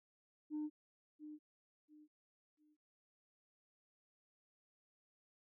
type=tone with echo; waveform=sine; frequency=302.6 Hz; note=D#4; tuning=48 cents flat; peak=-37 dBFS; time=0.5-0.7 s; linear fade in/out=50 ms; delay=690 ms; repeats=3; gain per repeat=-11 dB; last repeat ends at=2.77 s; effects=tanh soft clip ceiling -36 dBFS